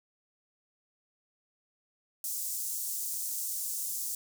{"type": "high-pass noise", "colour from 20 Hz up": "pink", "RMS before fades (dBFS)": -35, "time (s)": [2.24, 4.15], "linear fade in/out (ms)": 2, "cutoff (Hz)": 6800, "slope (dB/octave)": 24, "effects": []}